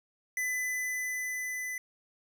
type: tone with level ramp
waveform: square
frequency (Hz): 2005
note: B6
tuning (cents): +26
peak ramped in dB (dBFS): -30 to -35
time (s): 0.37-1.78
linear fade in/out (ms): 2
effects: none